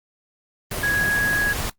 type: tone in noise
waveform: sine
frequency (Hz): 1661.2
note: G#6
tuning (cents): 0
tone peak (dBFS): -18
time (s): 0.83-1.53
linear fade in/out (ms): 5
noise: pink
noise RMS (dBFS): -27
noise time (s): 0.71-1.7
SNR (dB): +6
effects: noise-tail reverb RT60 0.1 s tail -18 dB re dry + Opus 24 kbps